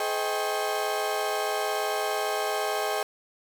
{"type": "tone cluster", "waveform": "35% pulse", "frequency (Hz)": [424.4, 513, 630, 791, 1087], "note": ["G#4", "C5", "D#5", "G5", "C#6"], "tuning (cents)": [38, -34, 21, 15, -34], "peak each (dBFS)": [-30, -36, -30, -29, -34], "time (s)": [0, 3.03], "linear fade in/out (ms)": 2, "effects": []}